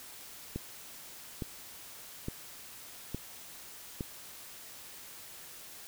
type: click train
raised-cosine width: 3 ms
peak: -22 dBFS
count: 5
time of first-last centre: 0.56-4.008 s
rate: 1.16 Hz
effects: white hiss -49 dBFS RMS until 5.87 s